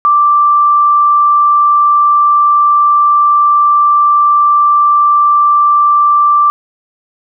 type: tone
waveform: sine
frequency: 1174.7 Hz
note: D6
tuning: in tune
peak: -5 dBFS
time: 0.05-6.5 s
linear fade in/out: 0 ms
effects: none